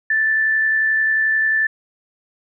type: tone with amplitude modulation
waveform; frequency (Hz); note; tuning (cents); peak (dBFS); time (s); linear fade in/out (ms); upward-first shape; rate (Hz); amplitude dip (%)
sine; 1760; A6; 0; -13; 0.1-1.67; 5; sine; 71.3; 30
effects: none